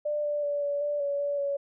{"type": "tone with pitch steps", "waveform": "sine", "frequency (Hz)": [594, 588, 578, 573, 585, 567, 573, 563], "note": ["D5", "D5", "D5", "D5", "D5", "C#5", "D5", "C#5"], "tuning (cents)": [20, 2, -28, -43, -7, 39, -43, 27], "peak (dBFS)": -26, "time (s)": [0.05, 1.57], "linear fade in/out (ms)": 10, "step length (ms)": 190, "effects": []}